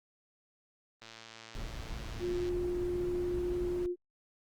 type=click train; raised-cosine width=0.2 ms; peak=-31 dBFS; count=167; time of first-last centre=1.02-2.489 s; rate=113 Hz
type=noise; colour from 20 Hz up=brown; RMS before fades=-41 dBFS; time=1.55-3.86 s; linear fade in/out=0 ms
type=tone; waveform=sine; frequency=355 Hz; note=F4; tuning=28 cents sharp; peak=-31 dBFS; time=2.19-3.96 s; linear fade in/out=50 ms
effects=Opus 32 kbps